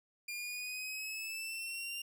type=exponential sweep; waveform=sawtooth; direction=up; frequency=2400 to 2794 Hz; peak=-36 dBFS; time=0.28-2.02 s; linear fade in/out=5 ms; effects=none